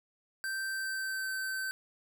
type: tone with pitch glide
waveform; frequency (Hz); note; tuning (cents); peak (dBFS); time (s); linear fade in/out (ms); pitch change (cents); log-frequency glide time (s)
square; 1562 to 1542.3; G6 to G6; -7 to -29; -34; 0.44-1.71; 0; -22; 0.65-1.3
effects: none